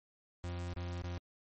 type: tone with dropouts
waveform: 40% pulse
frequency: 87.7 Hz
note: F2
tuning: 8 cents sharp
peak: -37 dBFS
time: 0.44-1.18 s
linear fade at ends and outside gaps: 0 ms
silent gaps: 0.736-0.764 / 1.021-1.038 s
effects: MP3 32 kbps